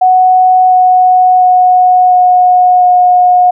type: tone with pitch steps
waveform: sine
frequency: 740 / 735.7 / 731.5 / 727.3 / 723.1 Hz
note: F#5 / F#5 / F#5 / F#5 / F#5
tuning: 0 / -10 / -20 / -30 / -40 cents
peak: -3 dBFS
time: 0.01-3.51 s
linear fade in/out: 10 ms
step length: 700 ms
effects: none